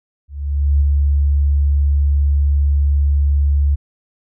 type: tone with ADSR envelope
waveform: sine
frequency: 71.3 Hz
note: C#2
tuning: 49 cents sharp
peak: -9 dBFS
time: 0.28-3.76 s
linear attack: 530 ms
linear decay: 12 ms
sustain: -2 dB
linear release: 19 ms
effects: none